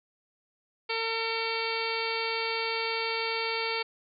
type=harmonic tone; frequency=452.9 Hz; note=A#4; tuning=50 cents flat; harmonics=1 / 2 / 3 / 4 / 5 / 6 / 7 / 8 / 9 / 10; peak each=-34 / -36 / -38 / -43 / -34 / -38 / -42 / -42 / -43 / -37 dBFS; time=0.89-3.83 s; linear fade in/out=10 ms; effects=none